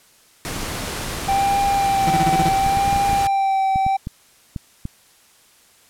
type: noise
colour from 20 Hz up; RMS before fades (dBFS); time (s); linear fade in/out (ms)
pink; -27; 0.45-3.27; 0
type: tone with vibrato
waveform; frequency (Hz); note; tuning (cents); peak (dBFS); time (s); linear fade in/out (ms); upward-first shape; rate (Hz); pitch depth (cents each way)
triangle; 784; G5; 0; -14; 1.28-3.97; 10; sine; 0.72; 28
type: tone bursts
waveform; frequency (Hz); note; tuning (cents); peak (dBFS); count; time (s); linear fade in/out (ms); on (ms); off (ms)
30% pulse; 164.81; E3; 0; -15; 7; 2.07-2.487; 2; 33; 31
type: clicks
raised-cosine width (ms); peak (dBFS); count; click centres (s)
5; -14; 12; 2.664 / 2.772 / 2.879 / 2.929 / 2.961 / 3.094 / 3.131 / 3.759 / 3.865 / 4.071 / 4.562 / 4.854
effects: white hiss -53 dBFS RMS until 5.89 s + low-pass 12000 Hz 12 dB/octave